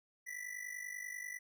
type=ring-modulated tone; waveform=square; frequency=1975.5 Hz; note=B6; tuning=in tune; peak=-40 dBFS; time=0.26-1.39 s; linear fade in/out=20 ms; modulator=25.1 Hz; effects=none